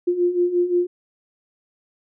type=beating tone pair; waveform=sine; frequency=349.2 / 354.9 Hz; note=F4 / F4; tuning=0 / +28 cents; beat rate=5.7 Hz; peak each=-23 / -18 dBFS; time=0.07-0.87 s; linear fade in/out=10 ms; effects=none